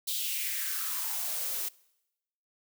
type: noise with high-pass filter sweep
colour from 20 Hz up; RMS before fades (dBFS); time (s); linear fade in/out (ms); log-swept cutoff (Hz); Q
blue; -33; 0.07-1.69; 10; 3800 to 360; 3.6
effects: noise-tail reverb RT60 0.9 s tail -23 dB re dry